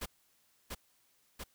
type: noise with echo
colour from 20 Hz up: pink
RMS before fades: -39 dBFS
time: 0.01-0.06 s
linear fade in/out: 10 ms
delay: 690 ms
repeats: 2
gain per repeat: -2 dB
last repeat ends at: 1.44 s
effects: white hiss -71 dBFS RMS until 1.54 s